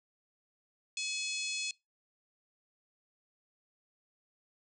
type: harmonic tone with a mistuned harmonic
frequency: 850 Hz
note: G#5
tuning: 40 cents sharp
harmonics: 3 / 4 / 5 / 6 / 7 / 8 / 9 / 10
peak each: -38 / -42 / -41 / -45 / -47 / -43 / -46 / -49 dBFS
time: 0.97-1.71 s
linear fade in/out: 2 ms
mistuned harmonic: 10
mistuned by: +37 cents
effects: noise-tail reverb RT60 0.2 s tail -23 dB re dry